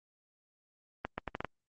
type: accelerating click train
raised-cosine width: 0.5 ms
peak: -19 dBFS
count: 6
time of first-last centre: 1.05-1.447 s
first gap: 130 ms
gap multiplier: 0.75
effects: Opus 24 kbps